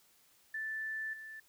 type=tone with level steps; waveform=sine; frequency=1760 Hz; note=A6; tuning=in tune; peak=-36 / -45 dBFS; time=0.54-1.4 s; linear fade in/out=5 ms; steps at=1.13 s; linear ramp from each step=5 ms; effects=white hiss -67 dBFS RMS until 1.48 s